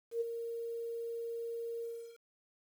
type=tone with ADSR envelope; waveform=sine; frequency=464.3 Hz; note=A#4; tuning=7 cents flat; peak=-29 dBFS; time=0.11-2.19 s; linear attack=99 ms; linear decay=19 ms; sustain=-8 dB; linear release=370 ms; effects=10-bit